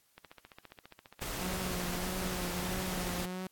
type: click train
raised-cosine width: 0.3 ms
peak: -32 dBFS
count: 27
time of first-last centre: 0.18-1.937 s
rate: 14.8 Hz
type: noise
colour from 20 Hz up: pink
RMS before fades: -38 dBFS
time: 1.21-3.26 s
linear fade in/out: 10 ms
type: tone with vibrato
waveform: sawtooth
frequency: 181.8 Hz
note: F#3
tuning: 30 cents flat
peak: -33 dBFS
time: 1.41-3.47 s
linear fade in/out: 0 ms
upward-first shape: triangle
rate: 1.6 Hz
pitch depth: 50 cents each way
effects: white hiss -70 dBFS RMS until 3.51 s + AAC 64 kbps